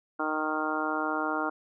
harmonic tone, 155 Hz, D#3, 6 cents flat, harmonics 2 / 3 / 4 / 5 / 6 / 7 / 8 / 9, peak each -33 / -38 / -37 / -35 / -37 / -36 / -37 / -33 dBFS, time 0.19-1.5 s, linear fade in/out 10 ms, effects none

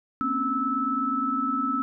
sine tone cluster, 232.1 / 260.8 / 280.3 / 1308 Hz, A#3 / C4 / C#4 / E6, -7 / -5 / +19 / -14 cents, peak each -34 / -30 / -32 / -25 dBFS, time 0.21-1.82 s, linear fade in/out 0 ms, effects none

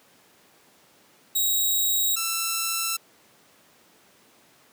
5% pulse tone pair in turn, 3818 / 1335.9 Hz, A#7 / E6, +41 / +23 cents, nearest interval octave + tritone, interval 1818 cents, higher first, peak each -13 dBFS, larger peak neither, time 1.35-2.16 / 2.16-2.97 s, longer neither, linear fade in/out 10 ms, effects pink hiss -57 dBFS RMS until 4.72 s + high-pass 200 Hz 12 dB/octave

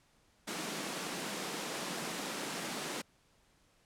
pink high-pass noise, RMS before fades -39 dBFS, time 0.47-3.02 s, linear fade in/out 10 ms, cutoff 160 Hz, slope 48 dB/octave, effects pink hiss -69 dBFS RMS until 3.85 s + low-pass 10000 Hz 12 dB/octave

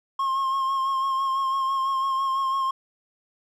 triangle tone with vibrato, 1073 Hz, C6, 43 cents sharp, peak -20 dBFS, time 0.19-2.71 s, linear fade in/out 5 ms, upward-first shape sine, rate 6 Hz, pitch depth 28 cents each way, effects none

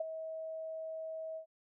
sine tone with ADSR envelope, 641 Hz, E5, 49 cents flat, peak -30 dBFS, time 0-1.46 s, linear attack 6 ms, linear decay 18 ms, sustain -9 dB, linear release 97 ms, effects none

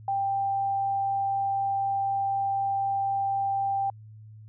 sine tone, 788 Hz, G5, 9 cents sharp, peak -24 dBFS, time 0.08-3.9 s, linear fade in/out 2 ms, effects added 108 Hz sine -44 dBFS peak until 4.48 s

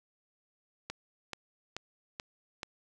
click train, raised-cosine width 0.2 ms, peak -20 dBFS, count 5, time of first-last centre 0.9-2.632 s, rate 2.31 Hz, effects none

